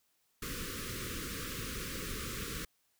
pink band-stop noise, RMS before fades -40 dBFS, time 0.42-2.65 s, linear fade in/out 5 ms, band 530 to 1100 Hz, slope 96 dB/octave, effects white hiss -75 dBFS RMS until 2.99 s

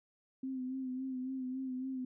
sine tone with vibrato, 259.4 Hz, C4, 15 cents flat, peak -36 dBFS, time 0.43-2.05 s, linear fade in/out 5 ms, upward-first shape sine, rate 3.6 Hz, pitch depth 40 cents each way, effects none

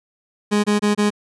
30% pulse tone bursts, 207.7 Hz, G#3, in tune, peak -12 dBFS, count 4, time 0.51-1.105 s, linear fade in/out 20 ms, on 130 ms, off 25 ms, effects resampled to 24000 Hz

